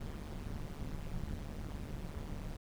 brown noise with amplitude modulation, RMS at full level -38 dBFS, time 0-2.57 s, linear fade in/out 10 ms, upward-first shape sine, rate 149 Hz, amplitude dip 90%, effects none

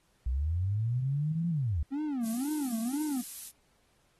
sine linear two-way sweep, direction up then down, 58.27 to 173.3 to 66.3 Hz, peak -27 dBFS, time 0.26-1.83 s, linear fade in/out 5 ms, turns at 1.49 s
triangle tone with vibrato, 261.6 Hz, C4, in tune, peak -28 dBFS, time 1.91-3.22 s, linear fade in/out 20 ms, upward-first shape sine, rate 2 Hz, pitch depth 280 cents each way
violet noise, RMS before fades -38 dBFS, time 2.22-3.52 s, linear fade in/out 50 ms
effects pink hiss -70 dBFS RMS until 4.19 s + AAC 32 kbps

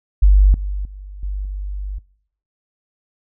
sine tone with level steps, 49 Hz, G1, in tune, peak -6 / -19 / -30 / -20 / -22 dBFS, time 0.22-1.99 s, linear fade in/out 10 ms, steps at 0.54 / 0.85 / 1.23 / 1.45 s, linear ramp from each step 2 ms, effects noise-tail reverb RT60 0.7 s tail -24 dB re dry

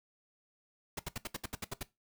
pink noise bursts, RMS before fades -38 dBFS, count 10, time 0.97-1.831 s, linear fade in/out 5 ms, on 24 ms, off 69 ms, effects noise-tail reverb RT60 0.2 s tail -18 dB re dry

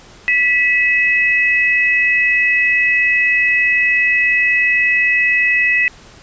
sine tone pair together, 1968 / 2569 Hz, B6 / E7, -7 / -45 cents, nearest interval perfect fourth, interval 462 cents, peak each -13 / -15 dBFS, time 0.28-5.88 s, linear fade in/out 0 ms, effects pink hiss -42 dBFS RMS until 6.22 s + resampled to 16000 Hz

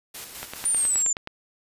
white noise with tremolo, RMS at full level -37 dBFS, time 0.14-1.03 s, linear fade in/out 10 ms, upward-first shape square, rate 4.8 Hz, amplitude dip 40%
click train, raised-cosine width 0.3 ms, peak -17 dBFS, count 9, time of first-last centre 0.43-1.274 s, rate 9.48 Hz
sine exponential sweep, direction down, 9380 to 7060 Hz, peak -20 dBFS, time 0.65-1.13 s, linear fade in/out 5 ms
effects resampled to 32000 Hz

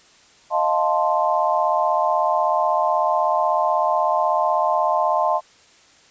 sine chord, F dominant seventh, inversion third, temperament equal, 622.3 / 698.5 / 880 / 1046.5 Hz, Eb5 / F5 / A5 / C6, 0 / 0 / 0 / 0 cents, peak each -22 dBFS, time 0.5-5.41 s, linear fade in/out 50 ms, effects white hiss -52 dBFS RMS until 6.1 s + resampled to 16000 Hz

